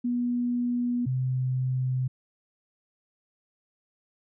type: tone pair in turn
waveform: sine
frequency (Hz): 243 / 128.72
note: B3 / C3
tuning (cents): -28 / -28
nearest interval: major seventh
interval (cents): 1100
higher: first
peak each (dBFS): -24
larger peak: neither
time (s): 0.04-1.06 / 1.06-2.08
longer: neither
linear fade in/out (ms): 10
effects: none